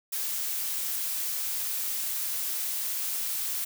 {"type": "noise", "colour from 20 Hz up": "blue", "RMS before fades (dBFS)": -31, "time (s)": [0.12, 3.65], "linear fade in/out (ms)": 10, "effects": []}